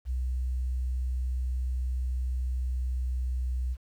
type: tone with pitch glide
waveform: sine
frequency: 63.1 to 62.7 Hz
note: B1 to B1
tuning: +38 to +27 cents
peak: -27 dBFS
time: 0.05-3.77 s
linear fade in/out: 50 ms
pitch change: -11 cents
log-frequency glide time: 2.54-3.63 s
effects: 10-bit